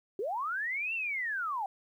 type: linear two-way sweep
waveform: sine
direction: up then down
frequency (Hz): 357.4 to 2757 to 749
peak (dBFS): -31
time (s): 0.19-1.66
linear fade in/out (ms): 2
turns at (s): 0.94
effects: 11-bit